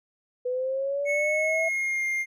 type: linear sweep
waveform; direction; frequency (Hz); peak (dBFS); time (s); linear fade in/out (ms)
sine; up; 493.9 to 659.3; -25; 0.45-1.69; 10
type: tone with pitch glide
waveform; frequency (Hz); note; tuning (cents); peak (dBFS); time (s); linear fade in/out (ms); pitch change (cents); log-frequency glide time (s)
triangle; 2200 to 2115; C#7 to C7; -14 to +18; -23; 1.05-2.26; 50; -68; 1.31-2.06
effects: none